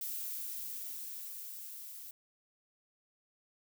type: noise with level ramp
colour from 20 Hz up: violet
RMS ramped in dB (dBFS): -39 to -48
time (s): 0.01-2.11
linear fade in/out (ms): 2
effects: none